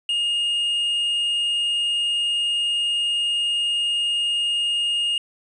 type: tone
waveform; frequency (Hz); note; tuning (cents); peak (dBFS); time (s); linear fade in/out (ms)
triangle; 2845; F7; +31; -18; 0.09-5.18; 2
effects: resampled to 24000 Hz + 9-bit